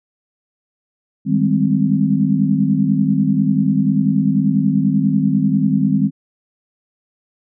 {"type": "chord", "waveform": "sine", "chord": "Ab major seventh", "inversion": "second", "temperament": "equal with one note detuned", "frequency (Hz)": [155.56, 197.48, 207.7, 261.6], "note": ["Eb3", "G3", "Ab3", "C4"], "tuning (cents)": [0, 13, 0, 0], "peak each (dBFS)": [-19, -17, -19, -18], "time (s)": [1.25, 6.11], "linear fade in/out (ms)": 50, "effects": []}